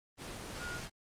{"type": "tone in noise", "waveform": "sine", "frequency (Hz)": 1431, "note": "F6", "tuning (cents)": 42, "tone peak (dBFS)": -40, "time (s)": [0.59, 0.81], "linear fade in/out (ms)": 50, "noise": "pink", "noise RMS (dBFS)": -43, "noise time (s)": [0.17, 0.9], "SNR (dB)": 0, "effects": ["low-pass 9000 Hz 12 dB/octave", "Opus 24 kbps"]}